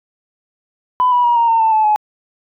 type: tone with pitch steps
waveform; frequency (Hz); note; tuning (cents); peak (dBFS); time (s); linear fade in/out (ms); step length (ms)
sine; 1001 / 977.6 / 954.7 / 932.3 / 910.5 / 889.2 / 868.4 / 848.1; B5 / B5 / A#5 / A#5 / A#5 / A5 / A5 / G#5; +23 / -18 / +41 / 0 / -41 / +18 / -23 / +36; -9; 1-1.96; 0; 120
effects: tanh soft clip ceiling -5 dBFS